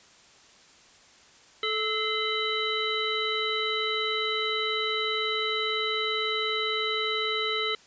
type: harmonic tone with a mistuned harmonic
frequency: 435.5 Hz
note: A4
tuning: 18 cents flat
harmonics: 1 / 3 / 5 / 7 / 9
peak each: -32 / -32 / -32 / -32 / -32 dBFS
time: 1.63-7.75 s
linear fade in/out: 2 ms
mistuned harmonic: 5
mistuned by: -92 cents
effects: white hiss -55 dBFS RMS until 7.86 s + resampled to 16000 Hz